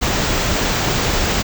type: band-stop noise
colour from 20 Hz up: pink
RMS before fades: -18 dBFS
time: 0.01-1.43 s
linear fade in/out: 20 ms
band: 7800 to 15000 Hz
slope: 96 dB/octave
effects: none